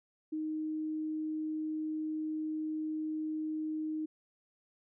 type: tone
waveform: sine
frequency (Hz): 311.1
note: D#4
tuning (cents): 0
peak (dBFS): -33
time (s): 0.32-4.06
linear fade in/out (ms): 10
effects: none